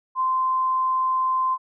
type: tone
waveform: sine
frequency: 1038 Hz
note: C6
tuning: 14 cents flat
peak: -19 dBFS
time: 0.15-1.58 s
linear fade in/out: 50 ms
effects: none